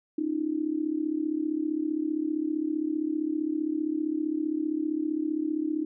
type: tone with amplitude modulation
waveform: sine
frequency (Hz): 308.9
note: D#4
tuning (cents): -12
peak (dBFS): -22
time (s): 0.18-5.85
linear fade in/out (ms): 5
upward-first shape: sine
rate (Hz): 35.3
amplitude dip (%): 85
effects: none